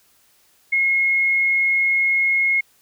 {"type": "tone", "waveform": "sine", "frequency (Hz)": 2161, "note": "C#7", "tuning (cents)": -45, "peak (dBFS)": -15, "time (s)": [0.72, 2.61], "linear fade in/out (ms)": 10, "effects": ["white hiss -58 dBFS RMS until 2.81 s"]}